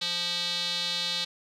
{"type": "tone with band-pass filter", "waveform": "square", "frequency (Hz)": 174.7, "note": "F3", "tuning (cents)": 1, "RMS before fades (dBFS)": -30, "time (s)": [0.01, 1.25], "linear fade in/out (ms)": 10, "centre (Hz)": 3900, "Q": 5.2, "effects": []}